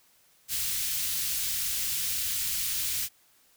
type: band-stop noise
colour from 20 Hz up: white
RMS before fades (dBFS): -30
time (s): 0.48-3.09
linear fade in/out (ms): 50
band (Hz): 110 to 2500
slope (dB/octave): 12
effects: white hiss -63 dBFS RMS until 3.56 s